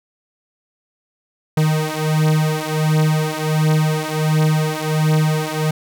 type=beating tone pair; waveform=45% pulse; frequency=154.6 / 156 Hz; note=D#3 / D#3; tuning=-11 / +5 cents; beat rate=1.4 Hz; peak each=-18 dBFS; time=1.57-5.71 s; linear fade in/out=5 ms; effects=none